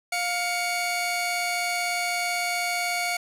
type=tone pair together; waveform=sawtooth; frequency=705.9 / 2241 Hz; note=F5 / C#7; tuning=+18 / +18 cents; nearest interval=octave + minor sixth; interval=2000 cents; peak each=-24 dBFS; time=0.12-3.17 s; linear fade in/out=5 ms; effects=resampled to 32000 Hz + 8-bit